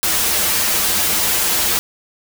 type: noise with comb filter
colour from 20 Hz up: white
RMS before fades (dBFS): -17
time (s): 0.03-1.79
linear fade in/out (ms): 0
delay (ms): 7.4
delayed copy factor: -0.8
effects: none